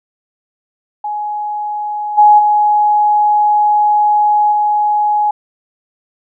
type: tone with level steps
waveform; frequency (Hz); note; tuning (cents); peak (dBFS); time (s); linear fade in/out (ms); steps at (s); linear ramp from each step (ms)
sine; 838; G#5; +15; -17 / -3 / -8 / -10; 1.04-5.31; 5; 2.17 / 2.38 / 4.51; 20
effects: none